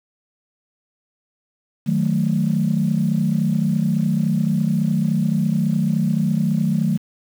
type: chord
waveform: sine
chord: D# diminished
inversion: none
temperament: equal with one note detuned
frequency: 155.56 / 185 / 219.1 Hz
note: D#3 / F#3 / A3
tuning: 0 / 0 / -7 cents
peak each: -20 dBFS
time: 1.86-6.98 s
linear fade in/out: 20 ms
effects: tanh soft clip ceiling -8 dBFS + 7-bit